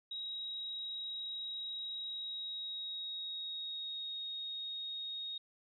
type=tone with pitch glide; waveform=sine; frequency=3817 to 3738 Hz; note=A#7 to A#7; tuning=+40 to +4 cents; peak=-39 dBFS; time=0.11-5.38 s; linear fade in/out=5 ms; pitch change=-36 cents; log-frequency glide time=2.09-4.26 s; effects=none